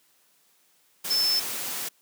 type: tone in noise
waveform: sine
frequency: 5274 Hz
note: E8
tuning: in tune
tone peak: -21 dBFS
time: 1.1-1.4 s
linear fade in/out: 10 ms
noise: white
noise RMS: -32 dBFS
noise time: 1.04-1.89 s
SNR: +8 dB
effects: white hiss -64 dBFS RMS until 2.01 s + high-pass 150 Hz 12 dB/octave